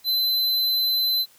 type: tone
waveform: square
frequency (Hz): 4045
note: B7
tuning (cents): +41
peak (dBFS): -20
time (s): 0.04-1.26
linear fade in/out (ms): 50
effects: white hiss -55 dBFS RMS until 1.38 s